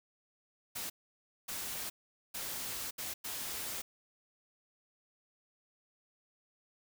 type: noise bursts at uneven times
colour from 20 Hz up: white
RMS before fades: -40 dBFS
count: 5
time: 0.75-0.9 / 1.48-1.9 / 2.34-2.91 / 2.98-3.14 / 3.24-3.82 s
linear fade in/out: 10 ms
effects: none